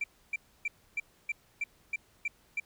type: tone bursts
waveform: sine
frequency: 2349 Hz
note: D7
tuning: in tune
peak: -27 dBFS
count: 9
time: 0.01-2.6 s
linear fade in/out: 5 ms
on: 30 ms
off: 290 ms
effects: tanh soft clip ceiling -27 dBFS + pink hiss -65 dBFS RMS until 2.65 s